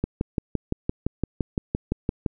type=click train; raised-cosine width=3 ms; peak=-10 dBFS; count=14; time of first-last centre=0.04-2.262 s; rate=5.85 Hz; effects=none